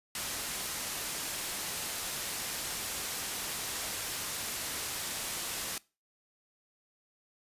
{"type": "low-pass noise", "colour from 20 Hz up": "white", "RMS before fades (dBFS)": -37, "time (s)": [0.15, 5.78], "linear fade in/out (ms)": 2, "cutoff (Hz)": 12000, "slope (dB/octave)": 12, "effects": ["noise-tail reverb RT60 0.3 s tail -22 dB re dry", "resampled to 32000 Hz"]}